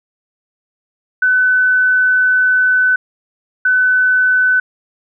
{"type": "tone pair in turn", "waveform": "sine", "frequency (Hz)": [1506, 1506], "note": ["F#6", "F#6"], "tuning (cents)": [30, 30], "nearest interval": "unison", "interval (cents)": 0, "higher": "neither", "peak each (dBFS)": -9, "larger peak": "neither", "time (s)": [[1.22, 2.96], [3.65, 4.6]], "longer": "first", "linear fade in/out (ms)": 5, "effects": []}